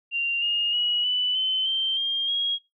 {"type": "tone with pitch steps", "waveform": "sine", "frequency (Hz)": [2774, 2842, 2912, 2983, 3057, 3132, 3209, 3287], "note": ["F7", "F7", "F#7", "F#7", "G7", "G7", "G7", "G#7"], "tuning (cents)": [-12, 30, -28, 13, -44, -2, 40, -19], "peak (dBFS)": -22, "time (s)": [0.11, 2.59], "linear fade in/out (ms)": 50, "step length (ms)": 310, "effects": ["noise-tail reverb RT60 0.2 s tail -20 dB re dry"]}